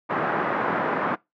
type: band-pass noise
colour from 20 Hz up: white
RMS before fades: -25 dBFS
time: 0.09-1.16 s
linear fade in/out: 20 ms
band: 150 to 1500 Hz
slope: 24 dB/octave
effects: noise-tail reverb RT60 0.2 s tail -23 dB re dry